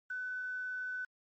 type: tone with quantisation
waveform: sine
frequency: 1503 Hz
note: F#6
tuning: 27 cents sharp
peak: -36 dBFS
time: 0.1-1.05 s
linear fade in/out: 5 ms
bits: 10
effects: MP3 32 kbps